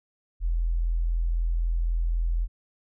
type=tone; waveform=sine; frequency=41.94 Hz; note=E1; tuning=31 cents sharp; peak=-22 dBFS; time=0.4-2.48 s; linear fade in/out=50 ms; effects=none